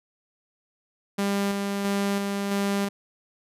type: tone with tremolo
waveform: sawtooth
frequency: 199.7 Hz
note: G3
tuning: 32 cents sharp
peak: -19 dBFS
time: 1.18-2.89 s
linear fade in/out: 10 ms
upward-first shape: square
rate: 1.5 Hz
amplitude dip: 30%
effects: resampled to 32000 Hz